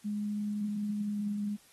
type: tone with pitch glide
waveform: sine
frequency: 208 to 206.2 Hz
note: G#3 to G#3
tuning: +3 to -12 cents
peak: -31 dBFS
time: 0.04-1.57 s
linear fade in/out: 20 ms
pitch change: -15 cents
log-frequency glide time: 0.92-1.32 s
effects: white hiss -61 dBFS RMS until 1.72 s + AAC 32 kbps